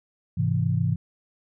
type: chord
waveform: sine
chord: Ab augmented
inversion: none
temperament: equal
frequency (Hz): 103.83 / 130.81 / 164.81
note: Ab2 / C3 / E3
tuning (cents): 0 / 0 / 0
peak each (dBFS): -25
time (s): 0.37-0.96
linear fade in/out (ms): 10
effects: none